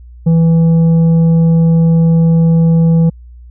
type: tone with tanh clipping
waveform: sine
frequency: 164.81 Hz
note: E3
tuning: in tune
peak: -7 dBFS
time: 0.26-3.1 s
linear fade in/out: 10 ms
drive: 6 dB
effects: added 60 Hz sine -32 dBFS peak until 3.5 s